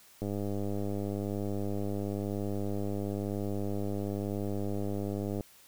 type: click train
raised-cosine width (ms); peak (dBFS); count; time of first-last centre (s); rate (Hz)
2; -22; 525; 0.22-5.408; 101
effects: white hiss -58 dBFS RMS until 5.67 s